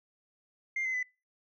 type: tone with pitch steps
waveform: sine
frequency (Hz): 2100 / 2051 / 2003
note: C7 / C7 / B6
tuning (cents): +6 / -35 / +24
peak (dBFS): -28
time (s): 0.76-1.03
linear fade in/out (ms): 5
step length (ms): 90
effects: noise-tail reverb RT60 0.3 s tail -26 dB re dry + tanh soft clip ceiling -27 dBFS